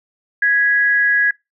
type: tone pair together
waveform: sine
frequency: 1661.2 / 1960.4 Hz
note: G#6 / B6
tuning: 0 / -13 cents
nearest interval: minor third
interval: 287 cents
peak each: -12 / -20 dBFS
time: 0.42-1.31 s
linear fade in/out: 5 ms
effects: noise-tail reverb RT60 0.2 s tail -22 dB re dry